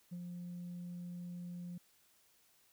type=tone with ADSR envelope; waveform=sine; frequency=176 Hz; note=F3; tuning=14 cents sharp; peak=-38 dBFS; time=0.11-1.78 s; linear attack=20 ms; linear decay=53 ms; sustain=-3 dB; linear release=6 ms; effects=tanh soft clip ceiling -40 dBFS + white hiss -70 dBFS RMS until 2.72 s